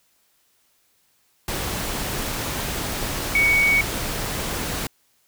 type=tone in noise; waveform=sine; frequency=2237 Hz; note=C#7; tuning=15 cents sharp; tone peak=-15 dBFS; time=3.35-3.81 s; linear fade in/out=2 ms; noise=pink; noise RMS=-27 dBFS; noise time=1.48-4.87 s; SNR=+9 dB; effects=white hiss -64 dBFS RMS until 5.27 s